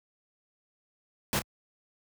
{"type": "noise with echo", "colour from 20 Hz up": "pink", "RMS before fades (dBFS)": -28, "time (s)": [1.33, 1.39], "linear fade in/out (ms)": 0, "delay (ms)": 29, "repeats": 1, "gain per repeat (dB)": -10, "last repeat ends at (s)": 1.419, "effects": ["high-pass 60 Hz 12 dB/octave"]}